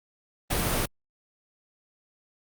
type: noise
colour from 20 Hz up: pink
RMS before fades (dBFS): -26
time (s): 0.5-0.86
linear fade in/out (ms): 10
effects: Opus 32 kbps